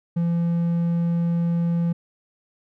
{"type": "tone", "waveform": "triangle", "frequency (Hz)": 170, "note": "F3", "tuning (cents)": -46, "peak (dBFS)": -17, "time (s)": [0.16, 1.93], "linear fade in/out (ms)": 10, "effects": []}